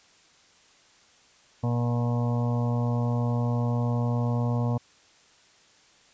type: harmonic tone with a mistuned harmonic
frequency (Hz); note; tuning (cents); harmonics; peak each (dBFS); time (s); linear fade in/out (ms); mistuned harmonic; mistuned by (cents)
119.8; A#2; +48; 1 / 2 / 4 / 5 / 6 / 7 / 8 / 9; -24 / -30 / -36 / -38 / -40 / -41 / -42 / -43; 1.63-4.78; 10; 7; +25
effects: white hiss -58 dBFS RMS until 6.13 s + resampled to 16000 Hz